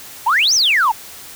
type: exponential two-way sweep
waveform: sine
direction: up then down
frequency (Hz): 830.6 to 6430 to 830.6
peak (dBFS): -10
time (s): 0.26-0.92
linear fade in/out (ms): 10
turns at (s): 0.54
effects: tanh soft clip ceiling -7 dBFS + white hiss -36 dBFS RMS until 1.35 s